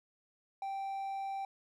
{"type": "tone", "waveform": "triangle", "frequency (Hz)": 782, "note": "G5", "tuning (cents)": -4, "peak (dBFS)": -34, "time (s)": [0.62, 1.45], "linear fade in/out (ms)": 2, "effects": []}